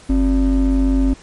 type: ring-modulated tone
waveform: triangle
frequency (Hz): 157.6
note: D#3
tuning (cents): +23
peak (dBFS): -7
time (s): 0.09-1.14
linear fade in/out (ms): 10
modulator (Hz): 110
effects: pink hiss -44 dBFS RMS until 1.22 s + MP3 48 kbps